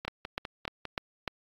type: two click trains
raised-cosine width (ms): 0.3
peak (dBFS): -20 / -15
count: 5 / 5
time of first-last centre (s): 0.05-0.853 / 0.08-1.278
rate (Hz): 4.98 / 3.34
effects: AAC 32 kbps